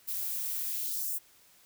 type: noise with high-pass filter sweep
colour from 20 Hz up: violet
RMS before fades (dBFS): -34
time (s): 0.07-1.19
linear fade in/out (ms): 20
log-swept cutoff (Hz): 220 to 9200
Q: 1.3
effects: white hiss -61 dBFS RMS until 1.65 s